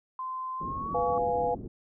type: tone with pitch glide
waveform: sine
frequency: 1035 to 1128.7 Hz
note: C6 to C#6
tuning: -19 to +31 cents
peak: -32 dBFS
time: 0.19-1.18 s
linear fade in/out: 2 ms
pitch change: +150 cents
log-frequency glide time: 0.56-0.91 s
type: low-pass noise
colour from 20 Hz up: white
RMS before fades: -40 dBFS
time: 0.6-1.68 s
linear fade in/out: 10 ms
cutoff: 350 Hz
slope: 24 dB/octave
type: chord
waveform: sine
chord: F diminished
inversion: second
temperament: equal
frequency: 493.9 / 698.5 / 830.6 Hz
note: Cb5 / F5 / Ab5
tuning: 0 / 0 / 0 cents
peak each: -28 / -30 / -30 dBFS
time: 0.94-1.55 s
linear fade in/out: 10 ms
effects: none